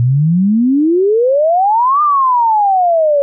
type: exponential two-way sweep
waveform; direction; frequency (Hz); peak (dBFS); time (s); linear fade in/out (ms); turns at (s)
sine; up then down; 116.54 to 1217 to 557; -8; 0-3.22; 0; 2.02
effects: none